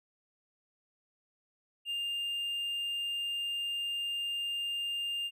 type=tone with hard clipping; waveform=triangle; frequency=2805 Hz; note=F7; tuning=7 cents sharp; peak=-33 dBFS; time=1.85-5.31 s; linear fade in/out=50 ms; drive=5 dB; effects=none